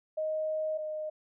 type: tone pair in turn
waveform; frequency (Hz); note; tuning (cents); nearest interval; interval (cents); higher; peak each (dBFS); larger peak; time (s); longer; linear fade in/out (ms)
sine; 624 / 616.8; D#5 / D#5; +5 / -15; unison; 20; first; -29 / -33; first; 0.17-0.78 / 0.78-1.1; first; 10
effects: none